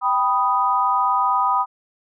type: chord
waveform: sine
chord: G augmented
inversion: none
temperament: equal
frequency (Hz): 784 / 987.8 / 1244.5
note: G5 / B5 / D#6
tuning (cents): 0 / 0 / 0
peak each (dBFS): -23 / -19 / -20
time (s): 0.01-1.66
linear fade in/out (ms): 50
effects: none